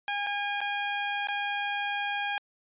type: tone with dropouts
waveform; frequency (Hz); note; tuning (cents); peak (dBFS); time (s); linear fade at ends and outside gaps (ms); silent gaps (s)
15% pulse; 814; G#5; -35; -22; 0.08-2.38; 1; 0.265-0.269 / 0.606-0.614 / 1.272-1.285
effects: resampled to 8000 Hz